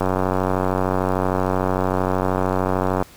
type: click train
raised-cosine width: 1 ms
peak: -6 dBFS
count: 282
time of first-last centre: 0.01-3.025 s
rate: 93.2 Hz
effects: pink hiss -46 dBFS RMS until 3.16 s